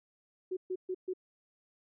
sine tone bursts, 370 Hz, F#4, in tune, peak -32 dBFS, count 4, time 0.51-1.136 s, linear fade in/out 10 ms, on 59 ms, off 130 ms, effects none

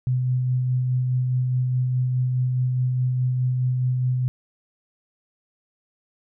sine tone with tremolo, 126.7 Hz, B2, 45 cents sharp, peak -18 dBFS, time 0.07-4.28 s, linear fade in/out 0 ms, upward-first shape sine, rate 4.8 Hz, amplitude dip 25%, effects none

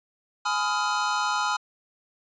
square chord, F half-diminished seventh, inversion first, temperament just, 838.1 / 1005.8 / 1257.2 / 1396.9 Hz, Ab5 / Cb6 / Eb6 / F6, +16 / +31 / +18 / 0 cents, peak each -30 dBFS, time 0.45-1.57 s, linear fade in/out 10 ms, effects resampled to 16000 Hz

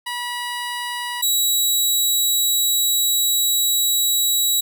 15% pulse tone pair in turn, 970 / 3880 Hz, B5 / B7, -31 / -31 cents, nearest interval 2 octaves, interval 2400 cents, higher second, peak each -18 / -9 dBFS, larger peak second, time 0.06-1.22 / 1.22-4.61 s, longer second, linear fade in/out 10 ms, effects none

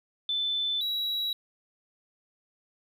sine / triangle tone pair in turn, 3520 / 3887 Hz, A7 / B7, 0 / -28 cents, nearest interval major second, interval 172 cents, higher second, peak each -26 dBFS, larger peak neither, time 0.29-0.81 / 0.81-1.33 s, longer neither, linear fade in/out 2 ms, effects 11-bit

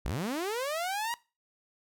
sawtooth linear sweep, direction up, 36.71 to 965 Hz, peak -27 dBFS, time 0.05-1.14 s, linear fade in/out 0 ms, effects noise-tail reverb RT60 0.3 s tail -21 dB re dry

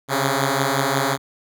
5% pulse beating tone pair, 134.4 / 140 Hz, C3 / C#3, +47 / +18 cents, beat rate 5.6 Hz, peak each -10 dBFS, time 0.08-1.18 s, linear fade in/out 50 ms, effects none

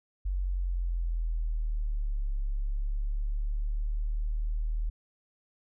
sine linear two-way sweep, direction down then up, 47 to 34.65 to 39.16 Hz, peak -27 dBFS, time 0.25-4.9 s, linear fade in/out 10 ms, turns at 2.33 s, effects none

